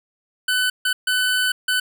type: tone bursts at uneven times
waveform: 25% pulse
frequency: 1504 Hz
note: F#6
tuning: 28 cents sharp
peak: -14 dBFS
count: 4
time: 0.48-0.7 / 0.85-0.93 / 1.07-1.52 / 1.68-1.8 s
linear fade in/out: 5 ms
effects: none